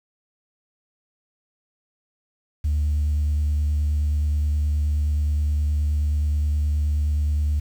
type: tone with vibrato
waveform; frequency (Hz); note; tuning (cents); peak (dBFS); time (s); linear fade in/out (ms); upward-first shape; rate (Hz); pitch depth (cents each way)
sine; 74.5; D2; +25; -17; 2.64-7.6; 10; sine; 9.5; 16
effects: tanh soft clip ceiling -16 dBFS + 8-bit